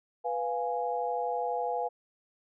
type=chord; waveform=sine; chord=F diminished; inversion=second; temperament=equal; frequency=493.9 / 698.5 / 830.6 Hz; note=Cb5 / F5 / Ab5; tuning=0 / 0 / 0 cents; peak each=-33 dBFS; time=0.24-1.89 s; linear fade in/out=20 ms; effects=none